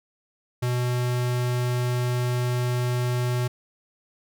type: tone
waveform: square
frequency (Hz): 123.47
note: B2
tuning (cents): 0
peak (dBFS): -23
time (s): 0.62-3.48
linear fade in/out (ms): 10
effects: none